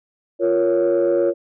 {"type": "chord", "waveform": "sine", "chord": "Bb minor", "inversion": "second", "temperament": "equal", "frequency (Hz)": [349.2, 466.2, 554.4], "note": ["F4", "Bb4", "Db5"], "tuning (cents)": [0, 0, 0], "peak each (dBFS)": [-17, -20, -17], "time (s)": [0.39, 1.34], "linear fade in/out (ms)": 50, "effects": ["tanh soft clip ceiling -10 dBFS"]}